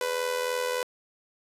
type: tone with amplitude modulation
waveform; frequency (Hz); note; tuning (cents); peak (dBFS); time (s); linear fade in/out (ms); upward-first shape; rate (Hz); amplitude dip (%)
sawtooth; 498.2; B4; +15; -20; 0.01-0.83; 2; sine; 83.3; 65
effects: resampled to 32000 Hz